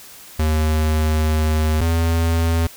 square tone pair in turn, 77.78 / 82.81 Hz, D#2 / E2, 0 / +8 cents, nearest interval minor second, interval 108 cents, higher second, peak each -16 dBFS, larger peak neither, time 0.39-1.81 / 1.81-2.67 s, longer first, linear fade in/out 5 ms, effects white hiss -41 dBFS RMS until 2.76 s

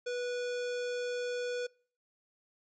square tone, 490 Hz, B4, 14 cents flat, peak -34 dBFS, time 0.06-1.67 s, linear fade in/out 10 ms, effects noise-tail reverb RT60 0.4 s tail -23 dB re dry + resampled to 16000 Hz

